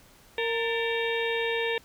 harmonic tone with a mistuned harmonic, 461.3 Hz, A#4, 18 cents flat, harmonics 1 / 2 / 4 / 5 / 6 / 7 / 8, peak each -28 / -36 / -33 / -34 / -37 / -41 / -37 dBFS, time 0.38-1.78 s, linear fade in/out 2 ms, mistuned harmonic 4, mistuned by -69 cents, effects pink hiss -56 dBFS RMS until 1.84 s

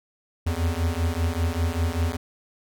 square beating tone pair, 81 / 86.1 Hz, E2 / F2, -30 / -24 cents, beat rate 5.1 Hz, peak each -26 dBFS, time 0.46-2.17 s, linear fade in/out 10 ms, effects none

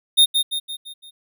square tone with echo, 3675 Hz, A#7, 25 cents flat, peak -10 dBFS, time 0.17-0.26 s, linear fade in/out 20 ms, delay 170 ms, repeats 5, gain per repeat -6 dB, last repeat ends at 1.11 s, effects none

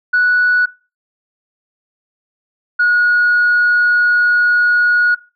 sine tone pair in turn, 1474 / 1450.4 Hz, F#6 / F#6, -7 / -35 cents, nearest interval unison, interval 28 cents, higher first, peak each -8 dBFS, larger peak neither, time 0.13-0.66 / 2.79-5.15 s, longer second, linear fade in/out 10 ms, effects noise-tail reverb RT60 0.3 s tail -19 dB re dry + tanh soft clip ceiling -6 dBFS

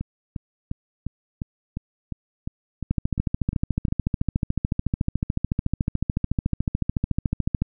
two click trains, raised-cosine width 5 ms, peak -9 / -16 dBFS, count 66 / 12, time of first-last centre 2.91-7.62 / 0.01-3.883 s, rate 13.8 / 2.84 Hz, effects none

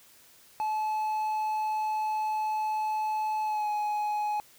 triangle tone with pitch glide, 862 to 839.9 Hz, A5 to G#5, -36 to +19 cents, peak -25 dBFS, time 0.6-4.4 s, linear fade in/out 0 ms, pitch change -45 cents, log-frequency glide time 3.43-3.69 s, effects white hiss -57 dBFS RMS until 4.58 s

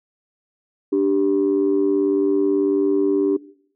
sine tone pair together, 293.7 / 392 Hz, D4 / G4, 0 / 0 cents, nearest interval perfect fourth, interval 500 cents, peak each -17 dBFS, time 0.92-3.37 s, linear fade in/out 10 ms, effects noise-tail reverb RT60 0.6 s tail -19 dB re dry + tanh soft clip ceiling -10 dBFS

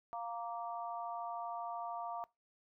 harmonic tone, 233.1 Hz, A#3, in tune, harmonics 3 / 4 / 5, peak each -42 / -44 / -46 dBFS, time 0.13-2.24 s, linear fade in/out 0 ms, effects noise-tail reverb RT60 0.2 s tail -21 dB re dry

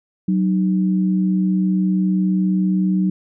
sine tone pair together, 187.4 / 307.1 Hz, F#3 / D#4, +22 / -23 cents, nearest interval major sixth, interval 855 cents, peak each -15 / -24 dBFS, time 0.28-3.1 s, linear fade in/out 5 ms, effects none

